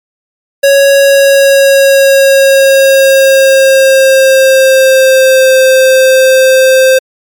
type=tone with pitch glide; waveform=square; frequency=554.4 to 523.3 Hz; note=C#5 to C5; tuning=0 to 0 cents; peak=-3 dBFS; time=0.63-6.99 s; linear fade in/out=10 ms; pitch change=-100 cents; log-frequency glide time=0.99-5.57 s; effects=MP3 96 kbps